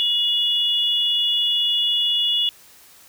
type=tone pair together; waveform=sine; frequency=2888 / 3434 Hz; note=F#7 / A7; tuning=-43 / -43 cents; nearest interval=minor third; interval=300 cents; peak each=-20 dBFS; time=0-2.49 s; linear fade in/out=0 ms; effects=white hiss -49 dBFS RMS until 3.08 s